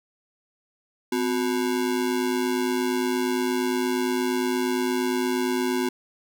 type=ring-modulated tone; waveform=square; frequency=310 Hz; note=D#4; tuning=6 cents flat; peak=-20 dBFS; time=1.12-5.89 s; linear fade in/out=5 ms; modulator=54.3 Hz; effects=none